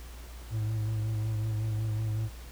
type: tone with vibrato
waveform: triangle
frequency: 109 Hz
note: A2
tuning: 16 cents flat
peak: -26 dBFS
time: 0.5-2.3 s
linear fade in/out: 50 ms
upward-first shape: sine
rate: 5.4 Hz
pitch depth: 34 cents each way
effects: added 59 Hz sine -42 dBFS peak until 2.51 s + pink hiss -51 dBFS RMS until 2.51 s